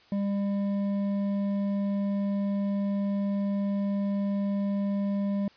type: tone with hard clipping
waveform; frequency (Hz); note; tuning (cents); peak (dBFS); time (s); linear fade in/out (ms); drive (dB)
sine; 200; G3; +35; -27; 0.12-5.48; 2; 7
effects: white hiss -58 dBFS RMS until 5.56 s + resampled to 11025 Hz